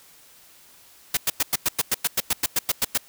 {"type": "noise bursts", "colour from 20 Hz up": "white", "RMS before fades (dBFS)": -21, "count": 15, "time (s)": [1.14, 2.977], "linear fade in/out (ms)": 5, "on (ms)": 31, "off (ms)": 98, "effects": ["white hiss -52 dBFS RMS until 3.08 s"]}